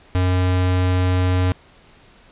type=tone; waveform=square; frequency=91.4 Hz; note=F#2; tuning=21 cents flat; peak=-16 dBFS; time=0.15-1.52 s; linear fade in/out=0 ms; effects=pink hiss -50 dBFS RMS until 2.31 s + resampled to 8000 Hz